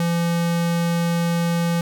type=tone; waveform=square; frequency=170 Hz; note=F3; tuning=46 cents flat; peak=-19 dBFS; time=0-1.81 s; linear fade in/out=2 ms; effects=none